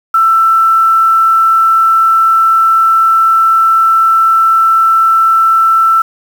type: tone with quantisation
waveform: sine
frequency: 1332 Hz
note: E6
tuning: 18 cents sharp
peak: -5 dBFS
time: 0.14-6.02 s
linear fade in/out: 5 ms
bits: 5
effects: none